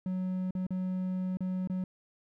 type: tone with dropouts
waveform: triangle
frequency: 185 Hz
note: F#3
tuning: in tune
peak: -28 dBFS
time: 0.06-1.84 s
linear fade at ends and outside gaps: 2 ms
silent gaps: 0.508-0.551 / 0.667-0.706 / 1.371-1.406 / 1.674-1.698 s
effects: none